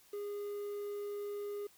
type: tone with quantisation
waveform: triangle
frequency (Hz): 409.7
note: G#4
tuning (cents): -24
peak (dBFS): -36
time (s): 0.13-1.67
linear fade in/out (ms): 5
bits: 10
effects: white hiss -64 dBFS RMS until 1.77 s